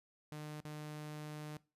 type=tone with dropouts; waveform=sawtooth; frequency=151.2 Hz; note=D#3; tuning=49 cents flat; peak=-40 dBFS; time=0.32-1.57 s; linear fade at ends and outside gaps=0 ms; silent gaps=0.604-0.651 s; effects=noise-tail reverb RT60 0.3 s tail -20 dB re dry + resampled to 32000 Hz